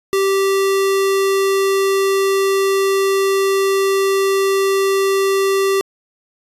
square tone, 390 Hz, G4, 9 cents flat, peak -14 dBFS, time 0.13-5.81 s, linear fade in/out 0 ms, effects resampled to 32000 Hz

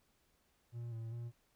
triangle tone with pitch steps, 118.4 / 113.7 / 118.3 Hz, A#2 / A#2 / A#2, +27 / -43 / +26 cents, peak -39 dBFS, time 0.72-1.32 s, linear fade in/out 50 ms, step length 200 ms, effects pink hiss -75 dBFS RMS until 1.55 s

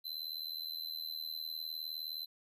square tone with amplitude modulation, 4054 Hz, B7, 45 cents sharp, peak -36 dBFS, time 0.04-2.26 s, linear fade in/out 20 ms, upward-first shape sine, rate 79.5 Hz, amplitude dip 85%, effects none

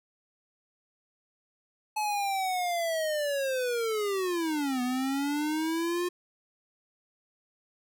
square linear two-way sweep, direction down then up, 860 to 245.6 to 358.2 Hz, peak -28 dBFS, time 1.96-6.09 s, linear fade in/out 10 ms, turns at 4.82 s, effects none

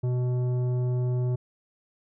triangle tone with tanh clipping, 124.6 Hz, B2, 16 cents sharp, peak -25 dBFS, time 0.03-1.36 s, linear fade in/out 10 ms, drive 15 dB, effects none

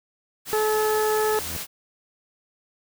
white noise, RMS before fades -32 dBFS, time 0.45-1.67 s, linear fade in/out 50 ms
harmonic tone, 430 Hz, A4, 40 cents flat, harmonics 1 / 2 / 3 / 4, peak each -21 / -27 / -31 / -33 dBFS, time 0.53-1.39 s, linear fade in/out 0 ms
sawtooth tone with exponential growth, 82.5 Hz, E2, 2 cents sharp, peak -28 dBFS, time 1.06-1.57 s, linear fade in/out 5 ms, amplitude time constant 110 ms
effects none

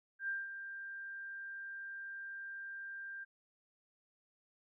sine tone with ADSR envelope, 1588 Hz, G6, 22 cents sharp, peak -34 dBFS, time 0.19-3.25 s, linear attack 92 ms, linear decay 190 ms, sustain -9 dB, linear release 20 ms, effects none

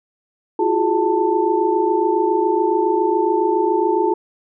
sine tone cluster, 339.5 / 366.7 / 419.4 / 887 Hz, F4 / F#4 / G#4 / A5, -49 / -15 / +17 / +14 cents, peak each -20 dBFS, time 0.59-4.14 s, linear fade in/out 5 ms, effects none

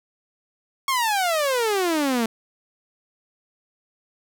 sawtooth exponential sweep, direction down, 1108.7 to 220 Hz, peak -16 dBFS, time 0.88-2.26 s, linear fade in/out 2 ms, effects none

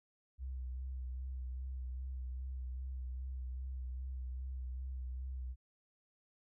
sine tone with vibrato, 64 Hz, C2, 38 cents flat, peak -39 dBFS, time 0.38-5.56 s, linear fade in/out 50 ms, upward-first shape sine, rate 2.5 Hz, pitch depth 33 cents each way, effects none

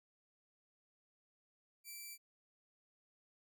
5% pulse tone, 2332 Hz, D7, 13 cents flat, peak -38 dBFS, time 1.84-2.18 s, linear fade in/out 50 ms, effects none

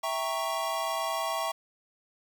square chord, E diminished seventh, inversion none, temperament equal with one note detuned, 659.3 / 790.8 / 932.3 / 1108.7 Hz, E5 / G5 / Bb5 / Db6, 0 / +15 / 0 / 0 cents, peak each -34 / -37 / -37 / -34 dBFS, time 0.03-1.52 s, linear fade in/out 10 ms, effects 9-bit

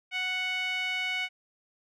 sawtooth tone with band-pass filter, 740 Hz, F#5, in tune, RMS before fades -31 dBFS, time 0.11-1.29 s, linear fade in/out 50 ms, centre 2500 Hz, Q 7.8, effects none

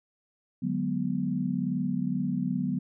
sine chord, G# half-diminished seventh, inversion second, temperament equal with one note detuned, 147.94 / 185 / 207.7 / 246.9 Hz, D3 / F#3 / G#3 / B3, +13 / 0 / 0 / 0 cents, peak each -34 / -30 / -35 / -30 dBFS, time 0.62-2.79 s, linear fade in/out 10 ms, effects none

